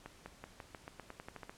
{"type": "accelerating click train", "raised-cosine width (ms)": 0.5, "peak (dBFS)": -30, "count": 13, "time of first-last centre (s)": [0.06, 1.495], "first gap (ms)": 200, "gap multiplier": 0.9, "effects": ["pink hiss -60 dBFS RMS until 1.57 s", "low-pass 10000 Hz 12 dB/octave"]}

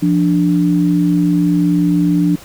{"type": "tone pair together", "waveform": "sine", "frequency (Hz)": [173.25, 293.7], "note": ["F3", "D4"], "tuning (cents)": [-14, 0], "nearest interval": "major sixth", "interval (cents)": 914, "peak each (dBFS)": -13, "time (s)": [0.02, 2.36], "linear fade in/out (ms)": 10, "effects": ["pink hiss -38 dBFS RMS until 2.44 s"]}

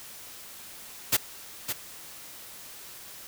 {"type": "noise with echo", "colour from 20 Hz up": "white", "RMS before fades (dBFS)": -22, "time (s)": [1.12, 1.17], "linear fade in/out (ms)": 10, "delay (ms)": 560, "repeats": 1, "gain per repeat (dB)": -8, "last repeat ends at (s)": 1.73, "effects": ["white hiss -45 dBFS RMS until 3.27 s"]}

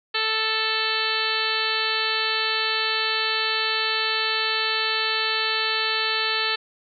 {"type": "harmonic tone", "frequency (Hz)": 440, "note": "A4", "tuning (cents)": 0, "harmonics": [1, 2, 3, 4, 5, 6, 7, 8, 9, 10], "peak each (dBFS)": [-33, -34, -30, -28, -34, -29, -30, -33, -29, -30], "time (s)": [0.14, 6.56], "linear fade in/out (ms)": 10, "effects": []}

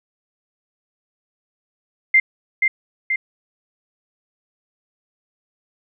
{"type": "tone with echo", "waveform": "sine", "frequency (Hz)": 2093, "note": "C7", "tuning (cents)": 0, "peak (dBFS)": -9, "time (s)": [2.14, 2.2], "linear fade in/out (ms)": 5, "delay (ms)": 480, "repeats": 2, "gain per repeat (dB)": -4, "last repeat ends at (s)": 3.16, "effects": []}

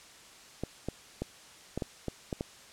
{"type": "clicks", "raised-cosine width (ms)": 2, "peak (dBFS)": -19, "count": 8, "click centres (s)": [0.636, 0.886, 1.22, 1.776, 1.822, 2.083, 2.328, 2.409], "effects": ["white hiss -53 dBFS RMS until 2.72 s", "low-pass 8000 Hz 12 dB/octave"]}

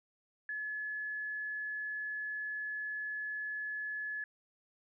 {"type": "tone", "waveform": "sine", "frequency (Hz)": 1709, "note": "G#6", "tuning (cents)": 49, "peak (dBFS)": -36, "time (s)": [0.49, 4.24], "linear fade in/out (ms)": 2, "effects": []}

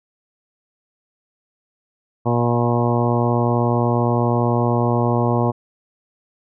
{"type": "harmonic tone with a mistuned harmonic", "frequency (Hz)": 119.7, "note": "A#2", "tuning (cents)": 46, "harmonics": [1, 2, 3, 4, 5, 6, 7, 8, 9], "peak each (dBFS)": [-19, -22, -24, -25, -26, -27, -27, -28, -29], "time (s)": [2.25, 5.52], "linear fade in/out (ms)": 20, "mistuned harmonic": 6, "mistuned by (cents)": -20, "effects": []}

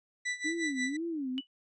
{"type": "tone with tremolo", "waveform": "40% pulse", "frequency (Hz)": 1975.5, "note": "B6", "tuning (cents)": 0, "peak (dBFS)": -29, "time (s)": [0.25, 0.97], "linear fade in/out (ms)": 10, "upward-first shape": "sine", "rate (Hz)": 5.6, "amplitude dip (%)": 85}
{"type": "tone with vibrato", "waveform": "sine", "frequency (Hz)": 293.7, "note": "D4", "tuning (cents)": 0, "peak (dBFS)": -32, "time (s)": [0.44, 1.41], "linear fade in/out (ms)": 20, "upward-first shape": "sine", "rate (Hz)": 2, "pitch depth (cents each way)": 250}
{"type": "tone with exponential decay", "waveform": "sine", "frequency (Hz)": 2960, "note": "F#7", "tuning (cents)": 0, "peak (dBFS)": -31, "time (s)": [1.38, 1.47], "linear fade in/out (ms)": 0, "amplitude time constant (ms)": 19}
{"effects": ["resampled to 22050 Hz"]}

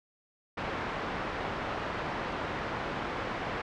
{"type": "low-pass noise", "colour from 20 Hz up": "white", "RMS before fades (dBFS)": -35, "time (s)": [0.57, 3.62], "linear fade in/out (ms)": 10, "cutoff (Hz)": 1400, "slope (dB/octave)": 12, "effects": ["low-pass 5000 Hz 12 dB/octave"]}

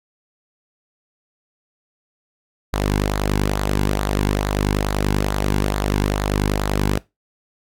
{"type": "tone with flanger", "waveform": "sawtooth", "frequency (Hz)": 50.3, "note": "G1", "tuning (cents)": 45, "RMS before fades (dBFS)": -20, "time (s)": [2.73, 6.98], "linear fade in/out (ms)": 5, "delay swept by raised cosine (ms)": [0.35, 1.65], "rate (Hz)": 2.3, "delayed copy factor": -0.5, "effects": ["noise-tail reverb RT60 0.2 s tail -21 dB re dry", "AAC 64 kbps"]}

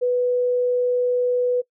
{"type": "tone", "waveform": "sine", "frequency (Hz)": 493.9, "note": "B4", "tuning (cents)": 0, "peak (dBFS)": -17, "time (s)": [0.01, 1.62], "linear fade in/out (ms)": 20, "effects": ["noise-tail reverb RT60 0.1 s tail -22 dB re dry"]}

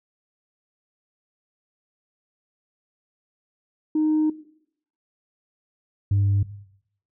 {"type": "tone pair in turn", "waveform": "sine", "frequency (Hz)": [309.1, 99.87], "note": ["D#4", "G2"], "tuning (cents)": [-11, 33], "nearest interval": "octave + minor sixth", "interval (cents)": 1956, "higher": "first", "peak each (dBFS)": [-17, -15], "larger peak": "second", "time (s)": [[3.95, 4.3], [6.11, 6.43]], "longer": "first", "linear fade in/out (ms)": 5, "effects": ["noise-tail reverb RT60 0.7 s tail -17 dB re dry", "tanh soft clip ceiling -15 dBFS"]}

